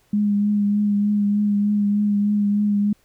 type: tone with vibrato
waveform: sine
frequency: 205.7 Hz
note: G#3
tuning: 16 cents flat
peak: -16 dBFS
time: 0.13-2.93 s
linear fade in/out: 5 ms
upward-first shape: triangle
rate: 3.3 Hz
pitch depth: 26 cents each way
effects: pink hiss -61 dBFS RMS until 3.04 s